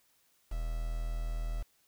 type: tone with quantisation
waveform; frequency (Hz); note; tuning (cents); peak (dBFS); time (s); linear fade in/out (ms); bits
triangle; 40.24; E1; -41; -30; 0.51-1.63; 10; 8
effects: white hiss -70 dBFS RMS until 1.87 s